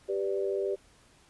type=chord; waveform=sine; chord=G major; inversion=none; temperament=equal; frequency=392 / 493.9 / 587.3 Hz; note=G4 / B4 / D5; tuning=0 / 0 / 0 cents; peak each=-29 / -35 / -35 dBFS; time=0.08-0.76 s; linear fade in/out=20 ms; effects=pink hiss -61 dBFS RMS until 1.29 s + resampled to 24000 Hz

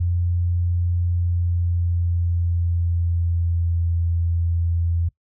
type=tone with pitch glide; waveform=sine; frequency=87.31 to 84.63 Hz; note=F2 to E2; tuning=0 to +46 cents; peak=-18 dBFS; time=0-5.09 s; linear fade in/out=10 ms; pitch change=-54 cents; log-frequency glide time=1.05-3.88 s; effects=noise-tail reverb RT60 0.1 s tail -21 dB re dry

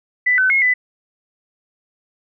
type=tone with pitch steps; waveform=sine; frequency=1989 / 1517 / 2161 / 1998 Hz; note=B6 / F#6 / C#7 / B6; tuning=+12 / +43 / -45 / +20 cents; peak=-12 dBFS; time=0.26-0.74 s; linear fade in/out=10 ms; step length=120 ms; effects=none

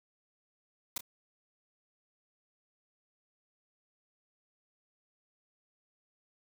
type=noise with echo; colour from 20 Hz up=white; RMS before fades=-34 dBFS; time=0.96-0.98 s; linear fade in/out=5 ms; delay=29 ms; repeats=1; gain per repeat=-11 dB; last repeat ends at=1.009 s; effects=none

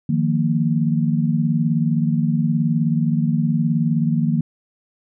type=chord; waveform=sine; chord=Eb suspended second; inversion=none; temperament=equal with one note detuned; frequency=155.56 / 174.61 / 231.1 Hz; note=Eb3 / F3 / Bb3; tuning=0 / 0 / -15 cents; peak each=-19 / -22 / -20 dBFS; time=0.09-4.41 s; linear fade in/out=5 ms; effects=none

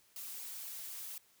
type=noise with flanger; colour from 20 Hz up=blue; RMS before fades=-45 dBFS; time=0.16-1.18 s; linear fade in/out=2 ms; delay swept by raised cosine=0.52 to 4.22 ms; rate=4 Hz; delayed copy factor=-0.65; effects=white hiss -68 dBFS RMS until 1.4 s

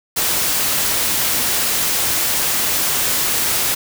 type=noise; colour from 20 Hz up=white; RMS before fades=-18 dBFS; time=0.16-3.75 s; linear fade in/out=10 ms; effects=none

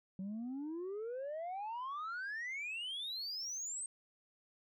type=exponential sweep; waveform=sine; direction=up; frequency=185 to 8490 Hz; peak=-37 dBFS; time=0.19-3.86 s; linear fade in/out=2 ms; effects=tanh soft clip ceiling -38 dBFS

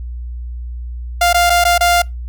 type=tone with dropouts; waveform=sawtooth; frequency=699 Hz; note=F5; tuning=1 cent sharp; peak=-6 dBFS; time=1.21-2.02 s; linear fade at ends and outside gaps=5 ms; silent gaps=1.33-1.343 / 1.498-1.501 / 1.641-1.65 / 1.78-1.807 s; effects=noise-tail reverb RT60 0.2 s tail -25 dB re dry + added 60 Hz sine -23 dBFS peak until 2.28 s

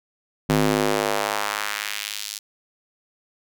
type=tone with high-pass filter sweep; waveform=square; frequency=51.91 Hz; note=G#1; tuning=in tune; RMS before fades=-24 dBFS; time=0.49-2.39 s; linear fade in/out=10 ms; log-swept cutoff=180 to 5000 Hz; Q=1.2; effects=none

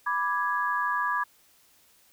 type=chord; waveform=sine; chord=G# diminished; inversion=first; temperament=equal; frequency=987.8 / 1174.7 / 1661.2 Hz; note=B5 / D6 / G#6; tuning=0 / 0 / 0 cents; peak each=-29 dBFS; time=0.06-1.24 s; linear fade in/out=10 ms; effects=white hiss -61 dBFS RMS until 2.12 s

